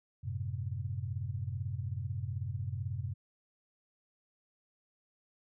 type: chord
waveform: sine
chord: F# diminished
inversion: none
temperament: equal with one note detuned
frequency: 92.5 / 108.42 / 130.81 Hz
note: F#2 / A2 / C3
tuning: 0 / -25 / 0 cents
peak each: -38 / -39 / -39 dBFS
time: 0.23-3.14 s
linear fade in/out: 20 ms
effects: none